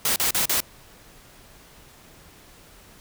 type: noise bursts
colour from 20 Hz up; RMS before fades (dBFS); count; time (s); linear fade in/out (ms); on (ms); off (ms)
white; -22; 4; 0.05-0.604; 2; 110; 38
effects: pink hiss -50 dBFS RMS until 3 s